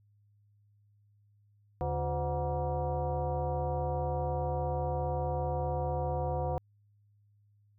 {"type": "tone with frequency modulation", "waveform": "sine", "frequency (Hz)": 294.6, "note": "D4", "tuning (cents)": 6, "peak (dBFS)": -29, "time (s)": [1.81, 6.58], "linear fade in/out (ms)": 0, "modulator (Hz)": 218, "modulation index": 2.5, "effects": ["added 103 Hz sine -63 dBFS peak until 7.78 s"]}